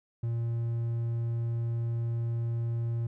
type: tone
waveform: triangle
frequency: 116.54 Hz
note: A#2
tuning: in tune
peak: -26 dBFS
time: 0.23-3.07 s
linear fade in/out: 5 ms
effects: none